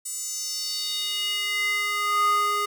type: tone with high-pass filter sweep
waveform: square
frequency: 412.3 Hz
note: G#4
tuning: 13 cents flat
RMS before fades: -26 dBFS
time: 0.05-2.66 s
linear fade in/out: 10 ms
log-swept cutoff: 8200 to 870 Hz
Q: 3.9
effects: none